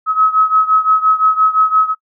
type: beating tone pair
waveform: sine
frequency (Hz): 1279 / 1284.8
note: D#6 / E6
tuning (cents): +47 / -45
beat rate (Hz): 5.8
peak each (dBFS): -11 / -14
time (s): 0.06-1.95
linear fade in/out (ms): 50
effects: noise-tail reverb RT60 0.1 s tail -24 dB re dry

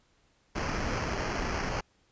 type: noise with sample-and-hold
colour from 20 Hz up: pink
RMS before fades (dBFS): -32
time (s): 0.55-1.81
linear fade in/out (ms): 10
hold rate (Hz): 3675
effects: pink hiss -68 dBFS RMS until 2.11 s + resampled to 16000 Hz

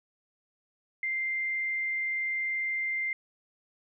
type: tone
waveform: sine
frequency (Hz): 2093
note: C7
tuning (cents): 0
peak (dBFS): -28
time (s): 1.03-3.13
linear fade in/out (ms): 2
effects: none

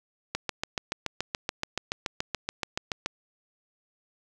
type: click train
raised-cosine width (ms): 0.2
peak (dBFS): -11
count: 20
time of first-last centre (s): 0.35-3.06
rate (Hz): 7.01
effects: none

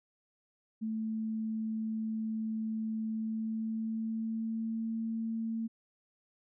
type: tone with pitch glide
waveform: sine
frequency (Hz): 220.3 to 225.3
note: A3 to A3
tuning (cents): +2 to +41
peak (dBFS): -32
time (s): 0.81-5.68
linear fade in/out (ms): 20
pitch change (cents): +39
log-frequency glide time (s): 3.07-4.95
effects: none

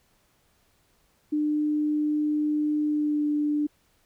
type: tone with pitch glide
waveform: sine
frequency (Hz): 300.3 to 296.5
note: D4 to D4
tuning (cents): +39 to +17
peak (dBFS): -22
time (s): 1.32-3.67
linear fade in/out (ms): 10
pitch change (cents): -22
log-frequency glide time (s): 2.86-3.26
effects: pink hiss -66 dBFS RMS until 4.05 s

